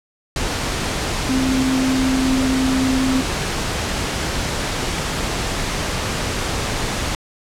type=tone in noise; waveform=sine; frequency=261.6 Hz; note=C4; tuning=in tune; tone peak=-16 dBFS; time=1.29-3.21 s; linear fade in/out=2 ms; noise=pink; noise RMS=-22 dBFS; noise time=0.36-7.15 s; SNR=+3 dB; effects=low-pass 8000 Hz 12 dB/octave